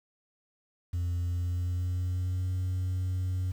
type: tone with pitch glide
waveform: sine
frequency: 87.31 to 92.13 Hz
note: F2 to F#2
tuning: 0 to -7 cents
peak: -25 dBFS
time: 0.93-3.52 s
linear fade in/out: 10 ms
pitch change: +93 cents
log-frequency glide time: 1.21-2.49 s
effects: tanh soft clip ceiling -27 dBFS + 9-bit